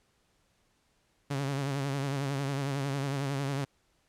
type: tone with vibrato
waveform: sawtooth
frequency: 138.59 Hz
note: C#3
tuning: in tune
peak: -26 dBFS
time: 1.3-3.65 s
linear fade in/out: 10 ms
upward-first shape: triangle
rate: 11 Hz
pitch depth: 74 cents each way
effects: pink hiss -71 dBFS RMS until 4.08 s + low-pass 10000 Hz 12 dB/octave